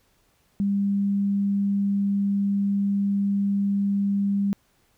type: tone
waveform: sine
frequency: 199.7 Hz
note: G3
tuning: 32 cents sharp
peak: -20 dBFS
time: 0.6-4.53 s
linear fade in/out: 0 ms
effects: pink hiss -65 dBFS RMS until 4.97 s